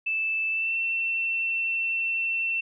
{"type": "tone with pitch glide", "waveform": "sine", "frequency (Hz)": [2637, 2694], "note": ["E7", "E7"], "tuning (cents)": [0, 37], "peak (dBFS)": -24, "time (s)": [0.06, 2.61], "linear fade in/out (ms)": 10, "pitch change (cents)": 37, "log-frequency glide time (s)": [0.5, 0.77], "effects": []}